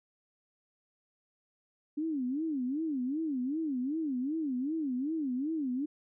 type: tone with vibrato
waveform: sine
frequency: 283.8 Hz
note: C#4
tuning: 41 cents sharp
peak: -30 dBFS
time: 1.97-5.86 s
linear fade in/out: 10 ms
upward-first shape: sine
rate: 2.6 Hz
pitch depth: 240 cents each way
effects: none